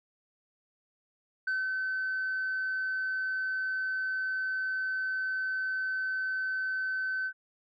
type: tone with ADSR envelope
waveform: sine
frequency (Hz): 1527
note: G6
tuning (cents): -46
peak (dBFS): -25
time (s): 1.47-7.33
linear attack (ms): 7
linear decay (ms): 190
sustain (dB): -3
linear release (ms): 71
effects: tanh soft clip ceiling -26 dBFS